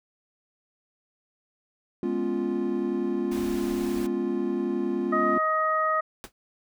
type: chord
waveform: triangle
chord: C# dominant seventh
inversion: second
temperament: equal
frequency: 207.7 / 246.9 / 277.2 / 349.2 Hz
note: G#3 / B3 / C#4 / E#4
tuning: 0 / 0 / 0 / 0 cents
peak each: -30 / -29 / -30 / -26 dBFS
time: 2.03-5.38 s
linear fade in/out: 2 ms
type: band-stop noise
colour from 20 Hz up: pink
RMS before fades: -41 dBFS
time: 3.31-4.07 s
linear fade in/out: 10 ms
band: 110 to 360 Hz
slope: 96 dB/octave
type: harmonic tone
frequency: 628 Hz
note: D#5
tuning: 16 cents sharp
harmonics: 1 / 2 / 3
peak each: -28 / -23 / -32 dBFS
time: 5.12-6.01 s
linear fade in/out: 10 ms
type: noise with exponential decay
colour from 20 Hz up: pink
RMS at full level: -35 dBFS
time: 6.24-6.32 s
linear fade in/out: 0 ms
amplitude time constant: 16 ms
effects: none